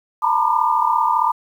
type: tone cluster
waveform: sine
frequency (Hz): 891 / 934 / 972 / 1007 / 1200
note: A5 / A#5 / B5 / B5 / D6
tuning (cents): +22 / +3 / -28 / +33 / +37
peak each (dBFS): -21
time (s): 0.22-1.32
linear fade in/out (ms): 10
effects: 8-bit